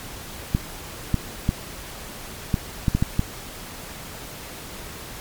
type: clicks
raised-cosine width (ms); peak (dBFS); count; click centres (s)
5; -6; 8; 0.549 / 1.143 / 1.491 / 2.542 / 2.882 / 2.95 / 3.025 / 3.194
effects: pink hiss -37 dBFS RMS until 5.2 s + MP3 96 kbps